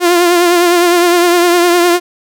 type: tone with vibrato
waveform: sawtooth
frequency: 349.2 Hz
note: F4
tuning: in tune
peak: -3 dBFS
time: 0-2 s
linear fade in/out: 50 ms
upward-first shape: triangle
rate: 9.8 Hz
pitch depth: 49 cents each way
effects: none